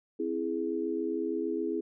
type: chord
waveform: sine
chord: C augmented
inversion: none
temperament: equal with one note detuned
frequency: 261.6 / 329.6 / 416.5 Hz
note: C4 / E4 / G#4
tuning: 0 / 0 / +5 cents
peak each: -36 / -32 / -33 dBFS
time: 0.19-1.81 s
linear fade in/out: 10 ms
effects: none